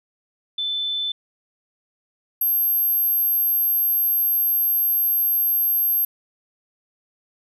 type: tone pair in turn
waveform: sine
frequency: 3520 / 12493 Hz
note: A7 / G9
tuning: 0 / -7 cents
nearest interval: octave + minor seventh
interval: 2193 cents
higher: second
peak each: -22 / -17 dBFS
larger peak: second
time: 0.58-1.12 / 2.41-6.05 s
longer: second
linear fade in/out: 5 ms
effects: none